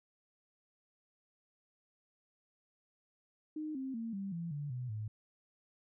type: tone with pitch steps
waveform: sine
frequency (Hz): 307.8 / 264.9 / 227.9 / 196.15 / 168.8 / 145.26 / 125.01 / 107.57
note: D#4 / C4 / A#3 / G3 / E3 / D3 / B2 / A2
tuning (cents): -19 / +22 / -39 / +1 / +41 / -19 / +21 / -39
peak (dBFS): -37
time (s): 3.56-5.08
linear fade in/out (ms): 5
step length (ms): 190
effects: none